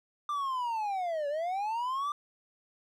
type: linear two-way sweep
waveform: triangle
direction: down then up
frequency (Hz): 1193 to 562 to 1193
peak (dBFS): -28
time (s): 0.29-2.12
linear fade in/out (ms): 2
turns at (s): 1.28
effects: none